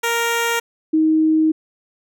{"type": "tone pair in turn", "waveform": ["10% pulse", "sine"], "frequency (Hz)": [466.2, 314.8], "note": ["A#4", "D#4"], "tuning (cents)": [0, 20], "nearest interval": "perfect fifth", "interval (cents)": 680, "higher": "first", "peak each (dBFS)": [-9, -12], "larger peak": "first", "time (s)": [[0.03, 0.6], [0.93, 1.52]], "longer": "second", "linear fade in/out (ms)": 10, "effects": []}